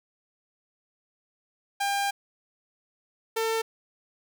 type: tone pair in turn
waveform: sawtooth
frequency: 800 / 449 Hz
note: G5 / A4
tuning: +35 / +35 cents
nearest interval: minor seventh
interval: 1000 cents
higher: first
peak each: -21 dBFS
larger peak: neither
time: 1.8-2.11 / 3.36-3.62 s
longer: first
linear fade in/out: 10 ms
effects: none